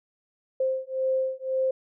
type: beating tone pair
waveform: sine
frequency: 523.3 / 525.2 Hz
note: C5 / C5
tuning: 0 / +6 cents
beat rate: 1.9 Hz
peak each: -27 dBFS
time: 0.6-1.71 s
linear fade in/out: 5 ms
effects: none